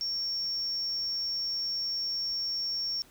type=tone; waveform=sine; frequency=5490 Hz; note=F8; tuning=31 cents flat; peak=-28 dBFS; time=0.01-3.02 s; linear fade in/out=0 ms; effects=tanh soft clip ceiling -26 dBFS + pink hiss -58 dBFS RMS until 3.1 s